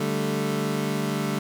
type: chord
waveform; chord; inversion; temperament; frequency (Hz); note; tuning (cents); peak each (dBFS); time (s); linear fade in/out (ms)
25% pulse; D suspended fourth; none; equal; 146.83 / 196 / 220; D3 / G3 / A3; 0 / 0 / 0; -25; 0-1.39; 5
effects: none

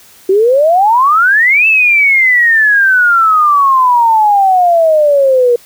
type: exponential two-way sweep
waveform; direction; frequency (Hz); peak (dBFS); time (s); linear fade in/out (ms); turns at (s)
sine; up then down; 369.9 to 2661 to 473; -5; 0.29-5.56; 5; 1.67
effects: white hiss -41 dBFS RMS until 5.65 s

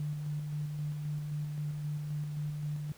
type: tone with tremolo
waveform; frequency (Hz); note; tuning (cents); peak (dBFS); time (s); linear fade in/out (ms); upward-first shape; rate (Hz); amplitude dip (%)
sine; 149; D3; +25; -32; 0-2.92; 2; square; 3.8; 30
effects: pink hiss -57 dBFS RMS until 2.97 s

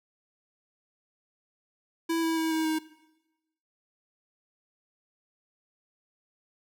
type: tone with pitch steps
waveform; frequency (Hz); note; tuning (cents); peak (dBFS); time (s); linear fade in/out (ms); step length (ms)
square; 330 / 326.2 / 322.5 / 318.8 / 315.1; E4 / E4 / E4 / D#4 / D#4; +2 / -18 / -38 / +42 / +22; -26; 2.09-2.79; 10; 140
effects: noise-tail reverb RT60 1.0 s tail -19 dB re dry

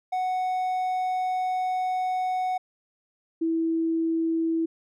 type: tone pair in turn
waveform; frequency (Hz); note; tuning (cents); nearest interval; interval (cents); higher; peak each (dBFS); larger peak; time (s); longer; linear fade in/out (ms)
triangle / sine; 740 / 327.2; F#5 / E4; 0 / -13; octave + major second; 1413; first; -22; neither; 0.12-2.58 / 3.41-4.66; first; 10
effects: none

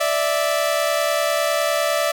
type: tone pair together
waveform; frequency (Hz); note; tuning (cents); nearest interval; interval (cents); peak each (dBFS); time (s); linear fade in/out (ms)
sawtooth; 587.3 / 657.2; D5 / E5; 0 / -5; major second; 195; -17; 0-2.12; 10
effects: none

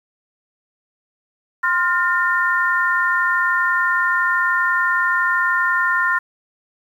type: tone cluster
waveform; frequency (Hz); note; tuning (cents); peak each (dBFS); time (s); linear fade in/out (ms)
sine; 1043 / 1412 / 1813; C6 / F6 / A#6; -6 / +19 / -49; -21 / -19 / -19; 1.63-6.19; 10
effects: 8-bit

